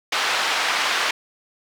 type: band-pass noise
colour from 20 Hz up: pink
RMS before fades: -22 dBFS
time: 0.12-1.11 s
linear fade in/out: 5 ms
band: 970 to 4200 Hz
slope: 12 dB/octave
effects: none